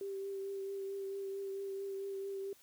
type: tone with vibrato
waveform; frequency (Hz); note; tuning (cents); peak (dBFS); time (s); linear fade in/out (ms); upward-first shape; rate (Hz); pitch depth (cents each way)
sine; 392; G4; 0; -38; 0.01-2.53; 2; triangle; 4.5; 21
effects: white hiss -64 dBFS RMS until 2.62 s